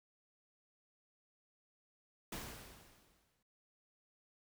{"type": "noise with exponential decay", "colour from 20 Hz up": "pink", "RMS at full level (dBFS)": -43, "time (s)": [2.32, 3.43], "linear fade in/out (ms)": 5, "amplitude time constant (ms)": 240, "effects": []}